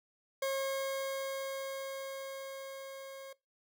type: tone with level ramp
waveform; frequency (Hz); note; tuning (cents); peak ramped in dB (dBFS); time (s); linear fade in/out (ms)
40% pulse; 541; C#5; -42; -30 to -44; 0.42-3.33; 5
effects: noise-tail reverb RT60 0.2 s tail -21 dB re dry